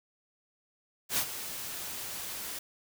white noise with ADSR envelope, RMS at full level -27 dBFS, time 1.09-2.59 s, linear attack 87 ms, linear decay 72 ms, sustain -12 dB, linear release 4 ms, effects none

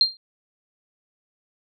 sine tone with exponential decay, 4189 Hz, C8, 1 cent sharp, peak -10 dBFS, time 0.01-0.17 s, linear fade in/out 1 ms, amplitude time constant 34 ms, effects none

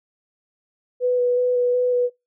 sine tone with vibrato, 493.9 Hz, B4, in tune, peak -16 dBFS, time 1-2.1 s, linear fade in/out 50 ms, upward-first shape square, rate 2.7 Hz, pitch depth 10 cents each way, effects noise-tail reverb RT60 0.2 s tail -22 dB re dry

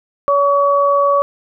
sine tone pair together, 566 / 1132 Hz, C#5 / C#6, +36 / +36 cents, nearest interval octave, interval 1200 cents, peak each -13 dBFS, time 0.28-1.22 s, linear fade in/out 0 ms, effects none

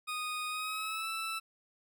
20% pulse tone with pitch glide, 1240 to 1321.3 Hz, D#6 to E6, -6 to +4 cents, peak -30 dBFS, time 0.07-1.4 s, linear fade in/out 20 ms, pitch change +110 cents, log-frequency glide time 0.49-1.09 s, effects none

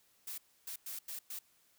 blue noise bursts at uneven times, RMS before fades -43 dBFS, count 5, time 0.27-0.38 / 0.67-0.76 / 0.86-0.99 / 1.08-1.19 / 1.3-1.39 s, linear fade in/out 5 ms, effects white hiss -70 dBFS RMS until 1.78 s

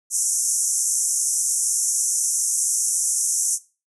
pink band-pass noise, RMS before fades -22 dBFS, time 0.1-3.59 s, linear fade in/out 50 ms, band 5800 to 11000 Hz, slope 96 dB/octave, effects noise-tail reverb RT60 0.3 s tail -18 dB re dry

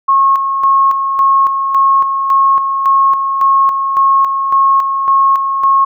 sine tone with tremolo, 1088 Hz, C#6, 33 cents flat, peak -6 dBFS, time 0.08-5.85 s, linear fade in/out 10 ms, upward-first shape square, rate 1.8 Hz, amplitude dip 50%, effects none

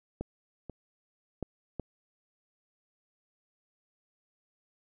clicks, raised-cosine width 2 ms, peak -21 / -27 / -20 / -21 dBFS, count 4, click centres 0.21 / 0.697 / 1.427 / 1.797 s, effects none

